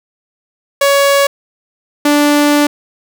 sawtooth tone pair in turn, 560 / 292.7 Hz, C#5 / D4, +18 / -6 cents, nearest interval major seventh, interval 1124 cents, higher first, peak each -4 dBFS, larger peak neither, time 0.81-1.27 / 2.05-2.67 s, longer second, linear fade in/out 5 ms, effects none

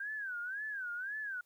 sine tone with vibrato, 1568 Hz, G6, in tune, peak -37 dBFS, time 0-1.41 s, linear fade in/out 5 ms, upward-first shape sine, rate 1.9 Hz, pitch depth 180 cents each way, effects white hiss -75 dBFS RMS until 1.45 s

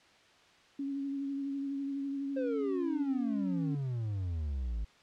sine tone with vibrato, 277.2 Hz, C#4, in tune, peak -33 dBFS, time 0.79-3.75 s, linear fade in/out 5 ms, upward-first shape sine, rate 12 Hz, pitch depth 23 cents each way
triangle exponential sweep, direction down, 535 to 51.9 Hz, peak -30 dBFS, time 2.36-4.85 s, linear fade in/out 10 ms
effects white hiss -61 dBFS RMS until 5.02 s + low-pass 4000 Hz 12 dB/octave

